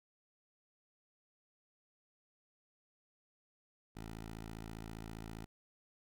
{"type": "tone", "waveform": "10% pulse", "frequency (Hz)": 55, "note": "A1", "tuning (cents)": 0, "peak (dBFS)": -37, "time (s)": [3.95, 5.46], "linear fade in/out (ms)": 20, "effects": []}